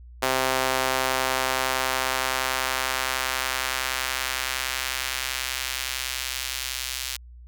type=tone with high-pass filter sweep; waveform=sawtooth; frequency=130.7 Hz; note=C3; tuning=1 cent flat; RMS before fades=-27 dBFS; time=0.22-7.17 s; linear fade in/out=10 ms; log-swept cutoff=580 to 3400 Hz; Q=0.81; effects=added 60 Hz sine -42 dBFS peak until 7.47 s